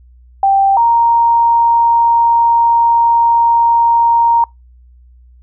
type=tone pair in turn; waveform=sine; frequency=784 / 932.3 Hz; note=G5 / A#5; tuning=0 / 0 cents; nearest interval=minor third; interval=300 cents; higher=second; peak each=-7 dBFS; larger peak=neither; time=0.43-0.77 / 0.77-4.44 s; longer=second; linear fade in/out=2 ms; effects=noise-tail reverb RT60 0.2 s tail -26 dB re dry + added 61 Hz sine -40 dBFS peak until 5.42 s